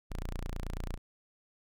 sawtooth tone, 29.14 Hz, A#0, in tune, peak -31 dBFS, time 0.1-0.98 s, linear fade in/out 20 ms, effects none

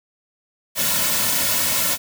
white noise with comb filter, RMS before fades -20 dBFS, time 0.75-1.98 s, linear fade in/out 50 ms, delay 2.5 ms, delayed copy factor -0.65, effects none

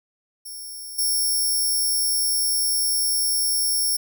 5% pulse tone with level steps, 5470 Hz, F8, 37 cents flat, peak -28 / -14 dBFS, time 0.45-3.97 s, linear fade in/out 10 ms, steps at 0.98 s, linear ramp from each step 10 ms, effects none

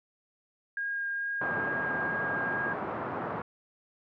sine tone with vibrato, 1622 Hz, G#6, 41 cents flat, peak -30 dBFS, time 0.77-2.73 s, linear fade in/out 2 ms, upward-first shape triangle, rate 2.3 Hz, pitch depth 9 cents each way
white band-pass noise, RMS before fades -35 dBFS, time 1.41-3.42 s, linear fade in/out 5 ms, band 100 to 1300 Hz, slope 24 dB/octave
effects none

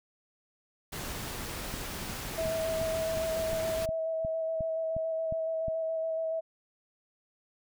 pink noise, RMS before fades -38 dBFS, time 0.92-3.86 s, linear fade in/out 10 ms
click train, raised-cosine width 5 ms, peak -26 dBFS, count 12, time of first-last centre 1.74-5.683 s, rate 2.79 Hz
sine tone with vibrato, 647 Hz, E5, 32 cents flat, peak -29 dBFS, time 2.37-6.41 s, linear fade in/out 20 ms, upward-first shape square, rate 7.1 Hz, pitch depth 12 cents each way
effects none

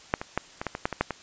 clicks, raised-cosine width 0.5 ms, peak -6 / -17 / -9 / -16 / -13 / -16 / -9 / -15 / -7 / -14 dBFS, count 10, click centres 0.139 / 0.215 / 0.376 / 0.615 / 0.667 / 0.751 / 0.855 / 0.927 / 1.01 / 1.107 s, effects white hiss -50 dBFS RMS until 1.22 s + resampled to 16000 Hz

